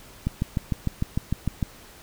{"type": "click train", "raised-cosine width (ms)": 5, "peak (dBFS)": -11, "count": 10, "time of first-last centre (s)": [0.27, 1.627], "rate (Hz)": 6.63, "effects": ["pink hiss -48 dBFS RMS until 2.02 s"]}